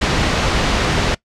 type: low-pass noise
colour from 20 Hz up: pink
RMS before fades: -17 dBFS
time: 0.01-1.15 s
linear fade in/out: 10 ms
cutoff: 4900 Hz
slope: 12 dB/octave
effects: noise-tail reverb RT60 0.1 s tail -21 dB re dry + low-pass 9000 Hz 12 dB/octave